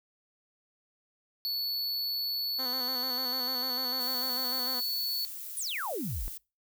square tone, 4435 Hz, C#8, in tune, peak -30 dBFS, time 1.45-5.25 s, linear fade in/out 0 ms
10% pulse tone with vibrato, 254.4 Hz, C4, 48 cents flat, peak -30 dBFS, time 2.58-4.81 s, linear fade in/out 20 ms, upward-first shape square, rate 6.7 Hz, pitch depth 43 cents each way
violet noise, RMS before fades -41 dBFS, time 4-6.38 s, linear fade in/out 10 ms
sine exponential sweep, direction down, 10470 to 32.29 Hz, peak -32 dBFS, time 5.57-6.28 s, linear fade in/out 0 ms
effects noise-tail reverb RT60 0.3 s tail -25 dB re dry

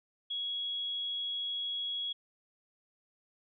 sine tone, 3331 Hz, G#7, 4 cents sharp, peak -33 dBFS, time 0.3-2.13 s, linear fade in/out 10 ms, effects none

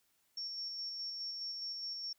sine tone with tremolo, 5480 Hz, F8, 34 cents flat, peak -38 dBFS, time 0.37-2.13 s, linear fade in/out 5 ms, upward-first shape square, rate 4.8 Hz, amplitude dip 25%, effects white hiss -75 dBFS RMS until 2.18 s

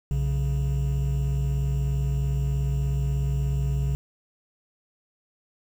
triangle tone pair together, 61.74 / 138.6 Hz, B1 / C#3, 0 / 0 cents, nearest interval octave + major second, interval 1400 cents, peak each -23 dBFS, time 0.11-3.95 s, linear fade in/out 0 ms, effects 8-bit

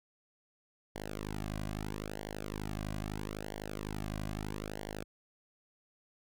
sawtooth tone with flanger, 51.91 Hz, G#1, in tune, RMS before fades -40 dBFS, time 0.95-5.04 s, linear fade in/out 10 ms, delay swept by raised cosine 0.78 to 2.28 ms, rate 0.77 Hz, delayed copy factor -0.95, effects none

